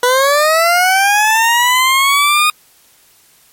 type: linear sweep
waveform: 20% pulse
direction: up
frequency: 485.9 to 1237 Hz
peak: -4 dBFS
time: 0.03-2.5 s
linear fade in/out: 2 ms
effects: white hiss -49 dBFS RMS until 3.52 s + MP3 64 kbps